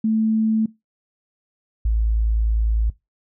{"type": "tone pair in turn", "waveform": "sine", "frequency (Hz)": [220, 55], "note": ["A3", "A1"], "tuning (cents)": [0, 0], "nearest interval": "2 octaves", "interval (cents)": 2400, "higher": "first", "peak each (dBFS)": [-16, -16], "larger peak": "neither", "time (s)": [[0.04, 0.66], [1.85, 2.9]], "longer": "second", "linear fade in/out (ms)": 5, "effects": ["noise-tail reverb RT60 0.2 s tail -20 dB re dry"]}